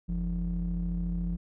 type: ring-modulated tone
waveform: triangle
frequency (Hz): 63.5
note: B1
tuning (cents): +49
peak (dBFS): -23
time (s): 0.08-1.37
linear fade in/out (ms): 20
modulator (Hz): 110
effects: none